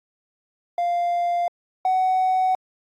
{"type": "tone pair in turn", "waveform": "triangle", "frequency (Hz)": [697, 747.5], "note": ["F5", "F#5"], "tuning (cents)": [-4, 17], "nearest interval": "minor second", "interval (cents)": 121, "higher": "second", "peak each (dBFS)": [-17, -14], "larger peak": "second", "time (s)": [[0.78, 1.48], [1.85, 2.55]], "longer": "neither", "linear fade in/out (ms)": 2, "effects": ["tanh soft clip ceiling -13 dBFS", "AAC 64 kbps"]}